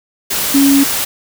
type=tone in noise; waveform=sine; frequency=277.2 Hz; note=C#4; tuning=in tune; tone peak=-7 dBFS; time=0.54-0.84 s; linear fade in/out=10 ms; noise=white; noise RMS=-17 dBFS; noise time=0.3-1.05 s; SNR=+7 dB; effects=none